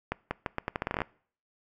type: accelerating click train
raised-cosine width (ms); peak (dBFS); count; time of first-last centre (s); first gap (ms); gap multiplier
0.5; -14; 14; 0.12-1.018; 190; 0.8
effects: noise-tail reverb RT60 0.5 s tail -23 dB re dry